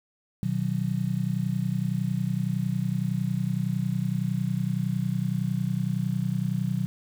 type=chord; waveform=sine; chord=B major; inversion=none; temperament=just; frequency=123.47 / 154.34 / 185.21 Hz; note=B2 / D#3 / F#3; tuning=0 / -14 / +2 cents; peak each=-29 / -29 / -28 dBFS; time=0.43-6.86 s; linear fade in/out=0 ms; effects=8-bit